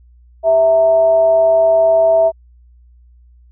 sine tone with frequency modulation, 656 Hz, E5, 9 cents flat, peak -8 dBFS, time 0.43-2.32 s, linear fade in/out 50 ms, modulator 262 Hz, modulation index 0.27, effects added 60 Hz sine -43 dBFS peak until 3.51 s

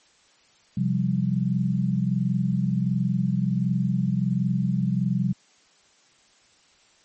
sine chord, C suspended fourth, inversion none, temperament equal, 130.81 / 174.61 / 196 Hz, C3 / F3 / G3, 0 / 0 / 0 cents, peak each -25 dBFS, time 0.77-5.33 s, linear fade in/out 5 ms, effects white hiss -59 dBFS RMS until 7.04 s + MP3 32 kbps

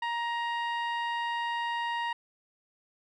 15% pulse tone with low-pass filter, 940 Hz, A#5, 14 cents sharp, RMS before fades -32 dBFS, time 0.02-2.13 s, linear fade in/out 5 ms, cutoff 2100 Hz, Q 0.5, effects none

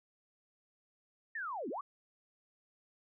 sine linear two-way sweep, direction down then up, 1864.7 to 220 to 1214 Hz, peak -37 dBFS, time 1.35-1.81 s, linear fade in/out 5 ms, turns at 1.69 s, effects none

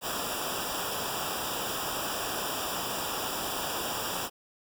pink noise with comb filter, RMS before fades -33 dBFS, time 0.01-4.3 s, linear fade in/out 50 ms, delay 0.47 ms, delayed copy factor -0.9, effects none

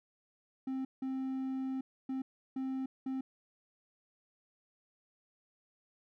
triangle tone bursts at uneven times, 263.8 Hz, C4, 14 cents sharp, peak -32 dBFS, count 5, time 0.67-0.85 / 1.02-1.81 / 2.09-2.22 / 2.56-2.86 / 3.06-3.21 s, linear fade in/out 5 ms, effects none

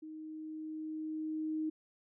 sine tone with level ramp, 312.4 Hz, D#4, 7 cents sharp, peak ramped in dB -44 to -32 dBFS, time 0.02-1.7 s, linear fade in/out 10 ms, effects none

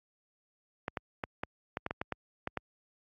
clicks, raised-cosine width 0.5 ms, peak -18 dBFS, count 11, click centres 0.881 / 0.972 / 1.238 / 1.435 / 1.771 / 1.864 / 1.909 / 2.015 / 2.123 / 2.474 / 2.573 s, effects high-pass 60 Hz 12 dB/octave + AAC 32 kbps

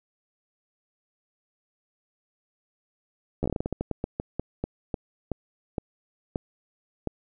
slowing click train, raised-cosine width 2 ms, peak -14 dBFS, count 21, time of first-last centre 3.43-7.073 s, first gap 12 ms, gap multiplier 1.24, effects none

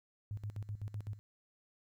sine tone with tremolo, 103.83 Hz, G#2, in tune, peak -37 dBFS, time 0.31-1.19 s, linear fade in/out 0 ms, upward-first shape square, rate 7.9 Hz, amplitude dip 80%, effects 13-bit

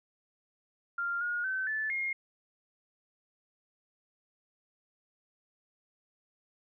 sine tone with pitch steps, 1394 / 1435 / 1533 / 1746 / 2137 Hz, F6 / F6 / G6 / A6 / C7, -4 / +47 / -39 / -14 / +36 cents, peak -30 dBFS, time 0.98-2.13 s, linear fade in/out 5 ms, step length 230 ms, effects none

